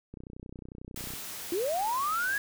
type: click train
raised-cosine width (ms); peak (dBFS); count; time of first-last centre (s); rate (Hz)
3; -30; 32; 0.14-1.137; 31.1
type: noise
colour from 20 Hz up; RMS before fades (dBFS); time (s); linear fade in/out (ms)
white; -40; 0.96-2.38; 2
type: linear sweep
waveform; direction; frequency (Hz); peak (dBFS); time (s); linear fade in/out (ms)
sine; up; 321.7 to 1688; -27; 1.52-2.38; 2
effects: none